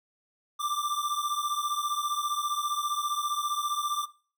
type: beating tone pair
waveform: square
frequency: 1174.7 / 1189.7 Hz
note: D6 / D6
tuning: 0 / +22 cents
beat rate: 15 Hz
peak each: -31 dBFS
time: 0.59-4.06 s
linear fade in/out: 20 ms
effects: noise-tail reverb RT60 0.4 s tail -19 dB re dry